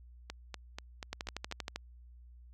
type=two click trains; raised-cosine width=0.2 ms; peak=-20 / -23 dBFS; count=9 / 6; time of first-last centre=1.13-1.76 / 0.3-1.514 s; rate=12.7 / 4.12 Hz; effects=added 60 Hz sine -52 dBFS peak until 2.53 s